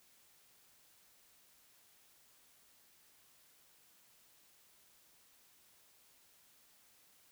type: silence
effects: white hiss -67 dBFS RMS until 7.31 s